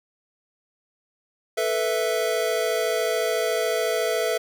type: chord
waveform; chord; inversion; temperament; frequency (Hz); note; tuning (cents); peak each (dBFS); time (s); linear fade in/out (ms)
square; A suspended second; none; equal; 440 / 493.9 / 659.3; A4 / B4 / E5; 0 / 0 / 0; -27 / -28 / -26; 1.57-4.38; 10
effects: none